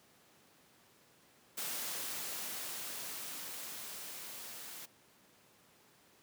white noise with level ramp, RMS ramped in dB -39 to -48 dBFS, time 1.57-4.86 s, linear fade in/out 10 ms, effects pink hiss -65 dBFS RMS until 6.22 s + high-pass 150 Hz 12 dB/octave

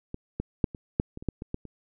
clicks, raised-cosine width 3 ms, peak -21 / -16 / -8 / -25 / -9 / -25 / -28 / -14 / -23 / -17 / -29 dBFS, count 11, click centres 0.144 / 0.4 / 0.642 / 0.748 / 0.999 / 1.174 / 1.225 / 1.287 / 1.421 / 1.544 / 1.653 s, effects none

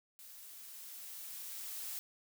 blue noise with level ramp, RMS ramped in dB -54 to -42 dBFS, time 0.19-1.99 s, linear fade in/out 0 ms, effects none

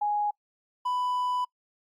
sine / triangle tone pair in turn, 830.6 / 994.3 Hz, G#5 / B5, 0 / +11 cents, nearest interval minor third, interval 311 cents, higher second, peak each -24 dBFS, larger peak neither, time 0.01-0.31 / 0.85-1.45 s, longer second, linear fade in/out 10 ms, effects noise-tail reverb RT60 0.1 s tail -25 dB re dry + Opus 48 kbps

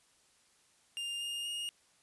45% pulse tone with pitch steps, 2805 / 2828 / 2851 Hz, F7 / F7 / F7, +7 / +21 / +35 cents, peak -36 dBFS, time 0.97-1.69 s, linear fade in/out 0 ms, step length 240 ms, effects white hiss -68 dBFS RMS until 2.02 s + resampled to 24000 Hz

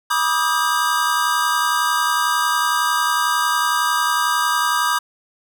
square tone cluster, 973 / 1186 / 1257 / 1600 Hz, B5 / D6 / D#6 / G6, -26 / +17 / +17 / +35 cents, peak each -23 dBFS, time 0.1-4.99 s, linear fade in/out 10 ms, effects none

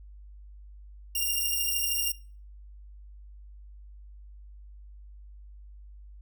5% pulse beating tone pair, 2794 / 2807 Hz, F7 / F7, 0 / +8 cents, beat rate 13 Hz, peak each -20 / -20 dBFS, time 1.15-2.12 s, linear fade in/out 5 ms, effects noise-tail reverb RT60 0.4 s tail -20 dB re dry + added 50 Hz sine -45 dBFS peak until 6.21 s

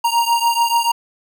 square beating tone pair, 932.3 / 939.2 Hz, A#5 / A#5, 0 / +13 cents, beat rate 6.9 Hz, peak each -17 / -19 dBFS, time 0.04-0.92 s, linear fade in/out 10 ms, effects none

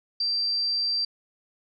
sine tone, 4699 Hz, D8, in tune, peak -23 dBFS, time 0.2-1.05 s, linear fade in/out 5 ms, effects none

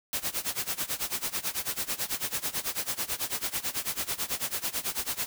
white noise with tremolo, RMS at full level -29 dBFS, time 0.13-5.26 s, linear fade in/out 0 ms, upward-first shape sine, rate 9.1 Hz, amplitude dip 90%, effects none

